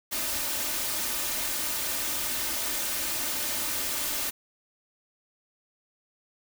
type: noise with comb filter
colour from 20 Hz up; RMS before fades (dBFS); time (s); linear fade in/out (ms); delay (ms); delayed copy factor
white; -30; 0.11-4.31; 20; 3.3; +0.55
effects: none